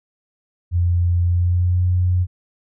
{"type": "tone with pitch glide", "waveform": "sine", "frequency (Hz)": [87.31, 89.97], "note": ["F2", "F#2"], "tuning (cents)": [0, -48], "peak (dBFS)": -14, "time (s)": [0.71, 2.27], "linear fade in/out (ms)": 50, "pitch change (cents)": 52, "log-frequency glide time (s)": [1.24, 1.82], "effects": []}